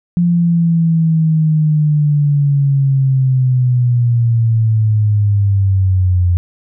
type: linear sweep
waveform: sine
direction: down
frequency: 174.7 to 87.31 Hz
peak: -9 dBFS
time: 0.17-6.37 s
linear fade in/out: 0 ms
effects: none